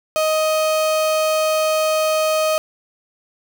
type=tone; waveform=35% pulse; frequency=626 Hz; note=D#5; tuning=10 cents sharp; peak=-14 dBFS; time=0.16-2.58 s; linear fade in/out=0 ms; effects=none